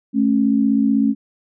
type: tone pair together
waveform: sine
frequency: 217.4 / 273.4 Hz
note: A3 / C#4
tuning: -21 / -24 cents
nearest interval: major third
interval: 397 cents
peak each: -16 dBFS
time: 0.13-1.15 s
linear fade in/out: 50 ms
effects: none